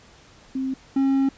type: tone pair in turn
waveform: sine / triangle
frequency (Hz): 264.2 / 270.8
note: C4 / C#4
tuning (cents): +17 / -40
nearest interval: unison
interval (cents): 43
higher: second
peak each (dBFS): -23 / -15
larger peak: second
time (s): 0.55-0.74 / 0.96-1.29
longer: second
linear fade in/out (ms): 5
effects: pink hiss -51 dBFS RMS until 1.37 s + resampled to 16000 Hz